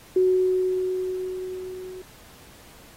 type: tone with level ramp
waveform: sine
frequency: 370.4 Hz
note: F#4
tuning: 2 cents sharp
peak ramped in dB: -15 to -35 dBFS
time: 0.16-2.02 s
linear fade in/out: 5 ms
effects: pink hiss -50 dBFS RMS until 2.96 s + AAC 48 kbps